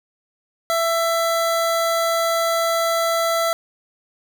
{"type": "tone", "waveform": "25% pulse", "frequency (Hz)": 666, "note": "E5", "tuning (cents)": 18, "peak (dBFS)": -14, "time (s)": [0.7, 3.53], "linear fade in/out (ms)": 0, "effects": []}